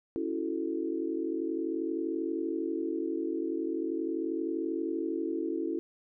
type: chord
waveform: sine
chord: F# minor seventh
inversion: second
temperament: equal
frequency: 277.2 / 329.6 / 370 / 440 Hz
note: C#4 / E4 / F#4 / A4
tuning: 0 / 0 / 0 / 0 cents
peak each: -37 / -32 / -37 / -38 dBFS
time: 0.16-5.79 s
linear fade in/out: 0 ms
effects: none